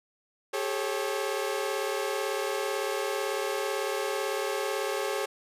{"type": "tone cluster", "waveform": "sawtooth", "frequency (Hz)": [393.6, 431.6, 546], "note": ["G4", "A4", "C#5"], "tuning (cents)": [7, -33, -26], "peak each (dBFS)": -29, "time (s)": [0.53, 5.26], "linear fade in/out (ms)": 10, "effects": ["resampled to 32000 Hz"]}